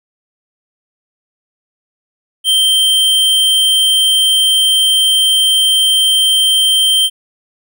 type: tone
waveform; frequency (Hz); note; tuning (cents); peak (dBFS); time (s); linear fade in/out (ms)
square; 3136; G7; 0; -9; 2.44-7.1; 50
effects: none